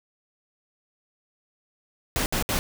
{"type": "noise bursts", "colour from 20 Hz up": "pink", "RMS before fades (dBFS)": -25, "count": 3, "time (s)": [2.16, 2.59], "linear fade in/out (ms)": 0, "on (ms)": 100, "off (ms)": 65, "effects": []}